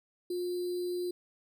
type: tone with sample-and-hold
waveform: sine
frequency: 355.9 Hz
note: F4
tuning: 33 cents sharp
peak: -31 dBFS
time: 0.3-1.11 s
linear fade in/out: 5 ms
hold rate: 4410 Hz
effects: none